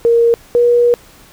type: tone pair in turn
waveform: sine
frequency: 466.8 / 479.9 Hz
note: A#4 / B4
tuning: +2 / -50 cents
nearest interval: unison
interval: 48 cents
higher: second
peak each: -7 dBFS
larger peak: neither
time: 0.05-0.34 / 0.55-0.94 s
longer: second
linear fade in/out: 0 ms
effects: pink hiss -43 dBFS RMS until 1.32 s